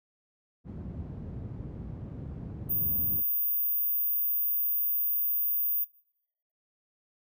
white low-pass noise, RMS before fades -38 dBFS, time 0.64-3.23 s, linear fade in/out 50 ms, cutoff 140 Hz, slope 12 dB/octave
sine tone, 14917 Hz, A#9, in tune, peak -25 dBFS, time 2.69-5.85 s, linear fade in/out 20 ms
effects noise-tail reverb RT60 0.9 s tail -24 dB re dry + high-pass 60 Hz 12 dB/octave

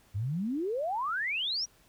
sine exponential sweep, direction up, 92.5 to 5900 Hz, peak -29 dBFS, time 0.14-1.66 s, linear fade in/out 20 ms, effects pink hiss -63 dBFS RMS until 1.88 s

